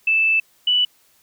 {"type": "tone pair in turn", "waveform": "sine", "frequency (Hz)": [2637, 2965], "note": ["E7", "F#7"], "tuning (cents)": [0, 3], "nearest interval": "major second", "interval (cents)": 203, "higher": "second", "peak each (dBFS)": -14, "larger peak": "neither", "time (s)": [[0.07, 0.4], [0.67, 0.85]], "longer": "first", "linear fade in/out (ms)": 5, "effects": ["white hiss -58 dBFS RMS until 1.22 s"]}